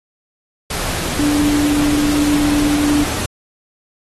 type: tone in noise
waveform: sine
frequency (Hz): 293.5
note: D4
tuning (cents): -1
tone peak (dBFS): -13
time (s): 1.19-3.04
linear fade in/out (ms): 5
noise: pink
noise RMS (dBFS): -22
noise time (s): 0.7-3.26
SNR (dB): +6
effects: AAC 32 kbps